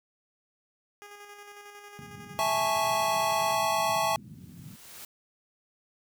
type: tone with tremolo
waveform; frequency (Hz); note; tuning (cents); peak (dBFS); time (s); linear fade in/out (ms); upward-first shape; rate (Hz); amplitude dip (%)
10% pulse; 410; G#4; -22; -36; 1.02-3.55; 0; square; 11; 35
type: band-pass noise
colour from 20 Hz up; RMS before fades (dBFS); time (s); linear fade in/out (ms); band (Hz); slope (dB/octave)
pink; -47; 1.99-4.76; 0; 120 to 210; 24
type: chord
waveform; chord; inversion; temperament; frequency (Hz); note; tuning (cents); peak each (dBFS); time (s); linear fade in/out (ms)
square; A major seventh; second; equal; 659.3 / 830.6 / 880 / 1108.7; E5 / G#5 / A5 / C#6; 0 / 0 / 0 / 0; -31; 2.39-4.16; 0
type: noise with exponential growth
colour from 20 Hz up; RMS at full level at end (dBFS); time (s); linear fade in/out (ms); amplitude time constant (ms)
white; -43; 3.85-5.05; 2; 260
effects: none